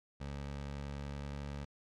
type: tone with pitch glide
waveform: 20% pulse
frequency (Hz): 70.4 to 71.14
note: C#2 to C#2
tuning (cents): +27 to +45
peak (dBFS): -35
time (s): 0.2-1.65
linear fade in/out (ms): 10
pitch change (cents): +18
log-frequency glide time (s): 0.57-1.53
effects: low-pass 6000 Hz 12 dB/octave + MP3 96 kbps